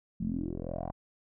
10% pulse tone with low-pass filter sweep, 42.89 Hz, F1, 31 cents flat, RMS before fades -35 dBFS, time 0.2-0.92 s, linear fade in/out 10 ms, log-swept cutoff 190 to 870 Hz, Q 6.8, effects none

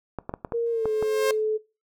clicks, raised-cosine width 1 ms, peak -16 dBFS, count 7, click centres 0.187 / 0.294 / 0.339 / 0.448 / 0.522 / 0.856 / 1.026 s
sine tone with pitch glide, 466.2 to 432.5 Hz, A#4 to A4, 0 to -30 cents, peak -22 dBFS, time 0.53-1.58 s, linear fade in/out 20 ms, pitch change -130 cents, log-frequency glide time 0.71-0.9 s
sawtooth tone with exponential growth, 532 Hz, C5, 29 cents sharp, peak -17 dBFS, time 0.66-1.31 s, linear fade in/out 2 ms, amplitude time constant 140 ms
effects noise-tail reverb RT60 0.3 s tail -21 dB re dry

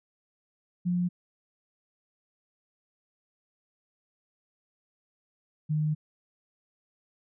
sine tone pair in turn, 177.4 / 152.97 Hz, F3 / D#3, +27 / -29 cents, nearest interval minor third, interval 256 cents, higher first, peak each -24 dBFS, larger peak neither, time 0.85-1.09 / 5.69-5.95 s, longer second, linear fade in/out 20 ms, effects none

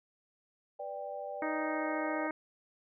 sine chord, G major, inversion first, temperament equal with one note detuned, 493.9 / 587.3 / 789 Hz, B4 / D5 / G5, 0 / 0 / +11 cents, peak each -45 / -40 / -42 dBFS, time 0.79-2.28 s, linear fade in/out 10 ms
harmonic tone, 311 Hz, D#4, 1 cent flat, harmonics 1 / 2 / 3 / 4 / 5 / 6 / 7, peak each -36 / -39 / -41 / -42 / -43 / -44 / -44 dBFS, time 1.42-2.31 s, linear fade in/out 2 ms
effects none

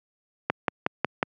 click train, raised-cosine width 0.5 ms, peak -6 dBFS, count 5, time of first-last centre 0.5-1.229 s, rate 5.49 Hz, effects high-pass 150 Hz 12 dB/octave

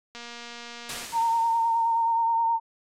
click train, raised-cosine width 0.2 ms, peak -23 dBFS, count 214, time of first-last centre 0.15-1.049 s, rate 237 Hz
white noise with exponential decay, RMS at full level -31 dBFS, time 0.89-2.41 s, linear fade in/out 2 ms, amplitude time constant 330 ms
sine tone with vibrato, 918 Hz, A#5, 27 cents flat, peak -20 dBFS, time 1.12-2.6 s, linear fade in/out 50 ms, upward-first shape sine, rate 9.5 Hz, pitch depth 24 cents each way
effects low-pass 9000 Hz 12 dB/octave + MP3 96 kbps

